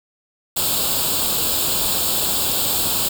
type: noise with comb filter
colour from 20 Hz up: white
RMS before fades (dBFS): -20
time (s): 0.56-3.09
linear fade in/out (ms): 10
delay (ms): 0.25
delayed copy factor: +0.8
effects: none